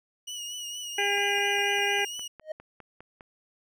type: tone with vibrato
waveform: 25% pulse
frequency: 2910 Hz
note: F#7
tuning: 29 cents flat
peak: -31 dBFS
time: 0.27-2.28 s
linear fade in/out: 10 ms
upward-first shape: triangle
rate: 4.3 Hz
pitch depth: 49 cents each way
type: harmonic tone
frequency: 404.1 Hz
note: G#4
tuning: 47 cents flat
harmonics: 1 / 2 / 4 / 5 / 6 / 7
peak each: -31 / -31 / -31 / -31 / -31 / -31 dBFS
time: 0.98-2.05 s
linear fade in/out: 5 ms
type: click train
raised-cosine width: 0.5 ms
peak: -31 dBFS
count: 11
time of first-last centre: 1.18-3.208 s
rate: 4.93 Hz
type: tone with exponential growth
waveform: triangle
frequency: 622.3 Hz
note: D#5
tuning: in tune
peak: -26 dBFS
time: 2.41-2.52 s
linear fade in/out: 5 ms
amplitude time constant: 22 ms
effects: none